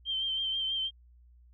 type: tone with vibrato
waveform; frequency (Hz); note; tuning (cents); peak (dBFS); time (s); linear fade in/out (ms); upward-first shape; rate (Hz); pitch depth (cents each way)
sine; 3136; G7; 0; -29; 0.05-0.91; 50; triangle; 6.2; 38
effects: added 60 Hz sine -55 dBFS peak until 1.53 s